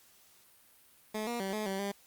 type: tone with pitch steps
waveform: 15% pulse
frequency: 215.2 / 238.1 / 193 / 214 / 193.1 / 200.1 Hz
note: A3 / A#3 / G3 / A3 / G3 / G3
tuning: -38 / +37 / -27 / -48 / -26 / +36 cents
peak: -27 dBFS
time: 1.14-1.92 s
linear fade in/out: 10 ms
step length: 130 ms
effects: white hiss -62 dBFS RMS until 2.06 s + Opus 48 kbps